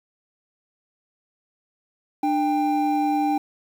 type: tone pair together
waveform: triangle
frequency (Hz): 298.2 / 793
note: D4 / G5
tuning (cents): +27 / +20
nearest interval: octave + perfect fourth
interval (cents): 1693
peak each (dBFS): -20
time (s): 2.23-3.38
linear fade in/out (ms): 5
effects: 8-bit